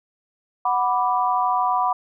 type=chord; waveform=sine; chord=B minor; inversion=second; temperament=equal; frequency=740 / 987.8 / 1174.7 Hz; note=F#5 / B5 / D6; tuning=0 / 0 / 0 cents; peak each=-22 / -21 / -24 dBFS; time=0.65-1.93 s; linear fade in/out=5 ms; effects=none